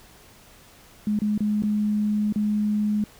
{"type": "tone with dropouts", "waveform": "sine", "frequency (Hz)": 210, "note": "G#3", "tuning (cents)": 19, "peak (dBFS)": -20, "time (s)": [1.07, 3.04], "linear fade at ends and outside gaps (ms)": 2, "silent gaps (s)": [[1.19, 1.218], [1.378, 1.405], [1.623, 1.635], [2.325, 2.359]], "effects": ["pink hiss -51 dBFS RMS until 3.19 s"]}